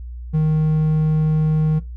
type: tone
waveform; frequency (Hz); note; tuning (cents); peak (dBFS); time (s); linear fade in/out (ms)
triangle; 155.56; D#3; 0; -12; 0.33-1.8; 20
effects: noise-tail reverb RT60 0.2 s tail -17 dB re dry + added 60 Hz sine -29 dBFS peak until 1.96 s